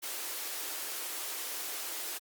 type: high-pass noise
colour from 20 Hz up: white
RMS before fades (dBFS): -38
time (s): 0.02-2.19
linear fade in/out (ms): 20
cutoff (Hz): 290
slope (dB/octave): 48
effects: Opus 48 kbps